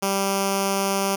5% pulse tone with notch filter, 196 Hz, G3, in tune, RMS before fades -23 dBFS, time 0.02-1.16 s, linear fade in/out 10 ms, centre 1800 Hz, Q 0.92, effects none

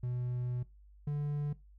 triangle tone pair in turn, 123.47 / 146.28 Hz, B2 / D3, 0 / -7 cents, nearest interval minor third, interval 293 cents, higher second, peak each -31 / -29 dBFS, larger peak second, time 0.03-0.63 / 1.07-1.53 s, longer first, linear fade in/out 5 ms, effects noise-tail reverb RT60 0.2 s tail -18 dB re dry + added 50 Hz sine -55 dBFS peak until 1.78 s

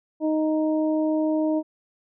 harmonic tone, 311.1 Hz, D#4, in tune, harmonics 1 / 2 / 3, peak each -21 / -26 / -36 dBFS, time 0.2-1.63 s, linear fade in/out 50 ms, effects none

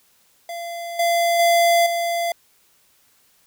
square tone with level steps, 684 Hz, F5, 36 cents flat, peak -29 / -17 / -14 / -21 dBFS, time 0.49-2.32 s, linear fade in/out 2 ms, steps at 0.99 / 1.39 / 1.86 s, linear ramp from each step 5 ms, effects white hiss -59 dBFS RMS until 3.46 s

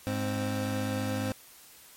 25% pulse tone pair together, 103.6 / 261.9 Hz, G#2 / C4, -4 / +2 cents, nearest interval octave + major third, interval 1606 cents, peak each -28 dBFS, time 0.07-1.32 s, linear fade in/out 0 ms, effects white hiss -53 dBFS RMS until 1.96 s + MP3 64 kbps

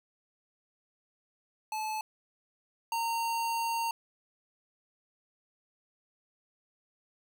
square tone pair in turn, 866 / 920.4 Hz, A5 / A#5, -28 / -22 cents, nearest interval minor second, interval 106 cents, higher second, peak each -33 / -30 dBFS, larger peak second, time 1.72-2.01 / 2.92-3.91 s, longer second, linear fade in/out 2 ms, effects none

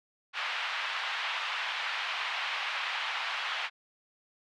white band-pass noise, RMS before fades -34 dBFS, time 0.33-3.7 s, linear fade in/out 50 ms, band 810 to 3200 Hz, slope 24 dB/octave, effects none

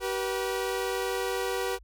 sawtooth tone pair together, 384 / 483.8 Hz, G4 / B4, -36 / -36 cents, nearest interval major third, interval 400 cents, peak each -27 / -27 dBFS, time 0-1.79 s, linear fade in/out 50 ms, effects added 50 Hz sine -50 dBFS peak until 1.83 s

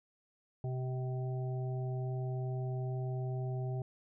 harmonic tone, 128.4 Hz, C3, 32 cents flat, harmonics 1 / 3 / 5 / 6, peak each -34 / -44 / -48 / -50 dBFS, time 0.64-3.82 s, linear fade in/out 2 ms, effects none

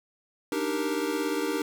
square chord, Eb major seventh, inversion third, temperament equal, 293.7 / 311.1 / 392 / 466.2 Hz, D4 / Eb4 / G4 / Bb4, 0 / 0 / 0 / 0 cents, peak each -33 dBFS, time 0.52-1.62 s, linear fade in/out 2 ms, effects none

